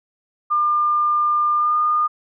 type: tone with pitch glide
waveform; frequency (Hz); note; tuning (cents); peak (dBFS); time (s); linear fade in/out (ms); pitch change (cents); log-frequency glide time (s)
sine; 1200 to 1217.5; D6 to D#6; +37 to -38; -15; 0.5-2.08; 20; +25; 1.57-1.77
effects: none